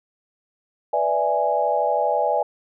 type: chord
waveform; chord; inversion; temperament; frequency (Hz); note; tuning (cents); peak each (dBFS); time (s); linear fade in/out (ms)
sine; E dominant seventh; second; equal; 493.9 / 587.3 / 659.3 / 830.6; B4 / D5 / E5 / G#5; 0 / 0 / 0 / 0; -26 / -23 / -24 / -22; 0.93-2.43; 5
effects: none